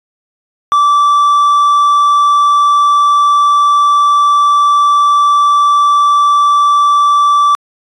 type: tone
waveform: triangle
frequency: 1163 Hz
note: D6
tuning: 17 cents flat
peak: -4 dBFS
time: 0.72-7.55 s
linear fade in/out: 0 ms
effects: resampled to 24000 Hz